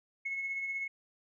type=tone with tremolo; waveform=sine; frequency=2185 Hz; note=C#7; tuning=26 cents flat; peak=-31 dBFS; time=0.25-0.88 s; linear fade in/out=10 ms; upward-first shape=triangle; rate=16 Hz; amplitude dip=45%; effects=tanh soft clip ceiling -27 dBFS